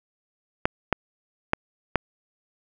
clicks, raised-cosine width 0.5 ms, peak -4 dBFS, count 4, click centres 0.655 / 0.927 / 1.534 / 1.957 s, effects none

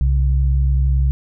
sine tone pair together, 64.59 / 135.6 Hz, C2 / C#3, -22 / -38 cents, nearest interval octave + minor second, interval 1284 cents, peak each -13 / -21 dBFS, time 0.01-1.11 s, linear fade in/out 0 ms, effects none

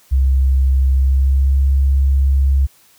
sine tone with pitch glide, 66.4 to 68.07 Hz, C2 to C#2, +26 to -31 cents, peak -10 dBFS, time 0.11-2.67 s, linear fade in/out 20 ms, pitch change +43 cents, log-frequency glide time 0.96-1.59 s, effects white hiss -51 dBFS RMS until 2.98 s

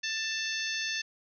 harmonic tone, 886 Hz, A5, 12 cents sharp, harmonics 2 / 3 / 4 / 5 / 6 / 7, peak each -35 / -37 / -38 / -39 / -40 / -40 dBFS, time 0.03-1.02 s, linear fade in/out 10 ms, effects none

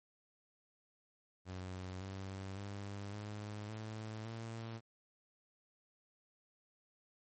sawtooth tone with pitch steps, 92.5 / 96.37 / 100.41 / 104.61 / 108.99 / 113.55 Hz, F#2 / G2 / G2 / G#2 / A2 / A#2, 0 / -29 / +42 / +13 / -16 / -45 cents, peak -39 dBFS, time 1.45-4.81 s, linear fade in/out 50 ms, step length 560 ms, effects MP3 32 kbps

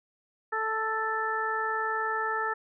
harmonic tone, 440.3 Hz, A4, 1 cent sharp, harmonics 1 / 2 / 3 / 4, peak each -35 / -33 / -31 / -32 dBFS, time 0.52-2.54 s, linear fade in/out 10 ms, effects none

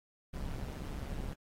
brown noise with amplitude modulation, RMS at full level -36 dBFS, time 0.33-1.34 s, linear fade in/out 10 ms, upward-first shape sine, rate 139 Hz, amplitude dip 75%, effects AAC 48 kbps

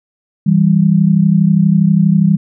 sine tone pair together, 163.63 / 196 Hz, E3 / G3, -12 / 0 cents, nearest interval minor third, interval 312 cents, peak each -10 dBFS, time 0.46-2.37 s, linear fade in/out 10 ms, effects none

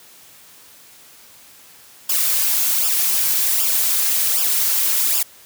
blue noise with flanger, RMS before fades -18 dBFS, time 2.09-5.23 s, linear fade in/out 5 ms, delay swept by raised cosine 0.48 to 6.08 ms, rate 1.3 Hz, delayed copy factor -0.85, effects white hiss -46 dBFS RMS until 5.45 s + high-pass 60 Hz 12 dB/octave

